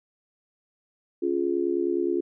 sine tone with amplitude modulation, 349.2 Hz, F4, in tune, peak -18 dBFS, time 1.22-2.21 s, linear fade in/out 10 ms, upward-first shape sine, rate 69.6 Hz, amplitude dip 100%, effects none

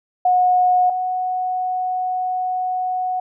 sine tone pair in turn, 728 / 736.9 Hz, F#5 / F#5, -28 / -7 cents, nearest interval unison, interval 21 cents, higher second, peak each -12 / -19 dBFS, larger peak first, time 0.25-0.9 / 0.9-3.2 s, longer second, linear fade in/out 5 ms, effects none

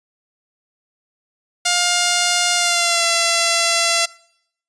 5% pulse tone with pitch glide, 707 to 677 Hz, F5 to E5, +21 to +46 cents, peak -3 dBFS, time 1.65-4.06 s, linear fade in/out 10 ms, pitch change -75 cents, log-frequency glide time 2.55-3.05 s, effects noise-tail reverb RT60 0.7 s tail -22 dB re dry + resampled to 22050 Hz

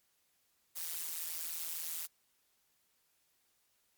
blue noise with amplitude modulation, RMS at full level -36 dBFS, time 0.75-2.07 s, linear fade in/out 20 ms, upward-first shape sine, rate 164 Hz, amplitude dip 100%, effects white hiss -75 dBFS RMS until 3.97 s + MP3 96 kbps

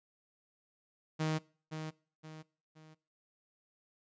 sawtooth tone with echo, 156.7 Hz, D#3, 13 cents sharp, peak -27 dBFS, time 1.19-1.39 s, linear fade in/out 20 ms, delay 520 ms, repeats 3, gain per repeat -8 dB, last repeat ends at 2.95 s, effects noise-tail reverb RT60 0.4 s tail -22 dB re dry + resampled to 16000 Hz

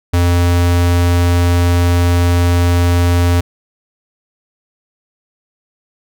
square tone, 87.31 Hz, F2, in tune, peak -10 dBFS, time 0.13-3.41 s, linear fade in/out 10 ms, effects none

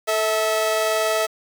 sawtooth tone pair together, 440 / 649.7 Hz, A4 / E5, 0 / -25 cents, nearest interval perfect fifth, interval 675 cents, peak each -21 / -16 dBFS, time 0.07-1.27 s, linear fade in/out 20 ms, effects 7-bit

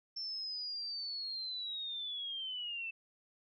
sine linear sweep, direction down, 5390 to 2638 Hz, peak -38 dBFS, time 0.16-2.91 s, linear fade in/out 10 ms, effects none

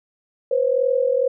sine tone pair together, 493.9 / 536 Hz, B4 / C5, 0 / +42 cents, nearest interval minor second, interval 142 cents, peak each -19 dBFS, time 0.51-1.28 s, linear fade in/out 5 ms, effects none

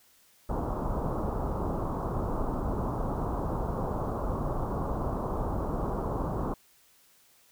pink low-pass noise, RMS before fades -31 dBFS, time 0.49-6.54 s, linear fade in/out 5 ms, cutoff 1200 Hz, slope 48 dB/octave, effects white hiss -62 dBFS RMS until 7.51 s

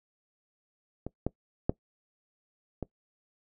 clicks, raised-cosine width 2 ms, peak -22 / -15 / -11 / -20 dBFS, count 4, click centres 1.066 / 1.266 / 1.695 / 2.827 s, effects noise-tail reverb RT60 0.1 s tail -21 dB re dry

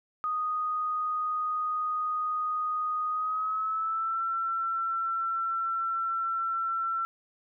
sine tone with pitch glide, 1242 to 1346.6 Hz, D#6 to E6, -3 to +36 cents, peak -27 dBFS, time 0.24-7.05 s, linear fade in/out 0 ms, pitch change +139 cents, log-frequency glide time 3.09-4.23 s, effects none

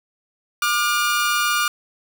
sawtooth tone pair together, 1193 / 1427.7 Hz, D6 / F6, +27 / +38 cents, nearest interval minor third, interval 311 cents, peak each -17 dBFS, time 0.62-1.68 s, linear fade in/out 2 ms, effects none

